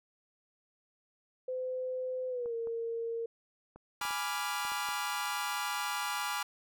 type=tone with pitch glide; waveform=sine; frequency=511 to 460.5 Hz; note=C5 to A#4; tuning=-41 to -21 cents; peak=-33 dBFS; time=1.48-3.26 s; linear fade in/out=5 ms; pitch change=-180 cents; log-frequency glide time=2.29-2.54 s
type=clicks; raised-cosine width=1 ms; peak=-37 dBFS; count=9; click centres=2.459 / 2.672 / 3.76 / 4.013 / 4.052 / 4.108 / 4.651 / 4.719 / 4.888 s
type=chord; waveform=sawtooth; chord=G# diminished seventh; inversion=none; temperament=equal; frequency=830.6 / 987.8 / 1174.7 / 1396.9 Hz; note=G#5 / B5 / D6 / F6; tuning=0 / 0 / 0 / 0 cents; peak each=-35 dBFS; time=4.01-6.43 s; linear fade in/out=5 ms
effects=none